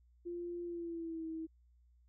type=tone with pitch glide; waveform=sine; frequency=347.4 to 322.3 Hz; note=F4 to E4; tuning=-9 to -39 cents; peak=-39 dBFS; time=0.25-1.47 s; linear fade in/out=20 ms; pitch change=-130 cents; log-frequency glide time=0.64-1.26 s; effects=added 60 Hz sine -64 dBFS peak until 2.08 s